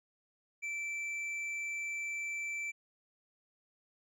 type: tone with hard clipping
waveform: sine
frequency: 2331 Hz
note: D7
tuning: 14 cents flat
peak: -37 dBFS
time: 0.62-2.72 s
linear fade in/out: 20 ms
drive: 5 dB
effects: none